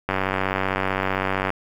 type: click train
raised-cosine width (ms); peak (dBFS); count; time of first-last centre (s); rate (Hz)
0.5; -7; 136; 0.09-1.504; 95.5
effects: 7-bit